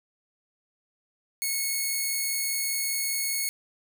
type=tone; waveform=5% pulse; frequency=2195 Hz; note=C#7; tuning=18 cents flat; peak=-16 dBFS; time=1.42-3.49 s; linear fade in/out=0 ms; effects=none